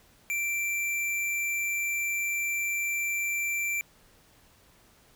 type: tone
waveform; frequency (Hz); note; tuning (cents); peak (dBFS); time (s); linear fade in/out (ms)
square; 2349; D7; 0; -28; 0.3-3.81; 0
effects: pink hiss -60 dBFS RMS until 5.15 s